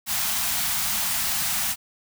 white band-stop noise, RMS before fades -25 dBFS, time 0.06-1.76 s, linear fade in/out 50 ms, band 260 to 640 Hz, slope 96 dB/octave, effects none

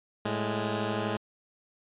10% pulse tone pair together, 109.9 / 207.5 Hz, A2 / G#3, -2 / -1 cents, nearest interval major seventh, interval 1101 cents, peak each -23 dBFS, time 0.25-1.17 s, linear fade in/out 5 ms, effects resampled to 8000 Hz

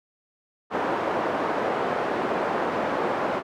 pink band-pass noise, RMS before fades -26 dBFS, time 0.7-3.43 s, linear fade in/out 50 ms, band 390 to 1100 Hz, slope 12 dB/octave, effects none

